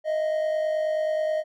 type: tone pair together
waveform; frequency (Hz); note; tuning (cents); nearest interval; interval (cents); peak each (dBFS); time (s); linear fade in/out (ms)
triangle; 622.3 / 671.7; D#5 / E5; 0 / +32; minor second; 132; -21 / -31; 0.04-1.44; 50
effects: none